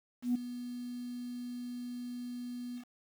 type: tone with ADSR envelope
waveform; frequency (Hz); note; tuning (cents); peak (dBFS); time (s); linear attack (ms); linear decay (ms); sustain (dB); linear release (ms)
sine; 244.8; B3; -15; -24; 0.22-2.85; 130; 8; -14; 88
effects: tanh soft clip ceiling -23 dBFS + 9-bit